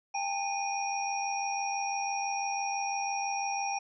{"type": "tone cluster", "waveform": "sine", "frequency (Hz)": [799, 885, 2460, 5630], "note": ["G5", "A5", "D#7", "F8"], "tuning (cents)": [33, 10, -20, 13], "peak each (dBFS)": [-32, -39, -37, -38], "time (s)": [0.14, 3.79], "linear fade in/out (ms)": 10, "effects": []}